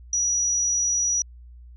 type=tone; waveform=sine; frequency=5830 Hz; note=F#8; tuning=26 cents flat; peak=-20 dBFS; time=0.13-1.22 s; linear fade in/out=2 ms; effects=added 60 Hz sine -42 dBFS peak until 1.76 s